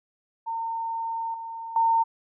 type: tone with level steps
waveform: sine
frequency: 911 Hz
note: A#5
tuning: 40 cents flat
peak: -27 / -33 / -18 dBFS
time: 0.46-2.04 s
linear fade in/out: 20 ms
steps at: 1.34 / 1.76 s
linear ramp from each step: 2 ms
effects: none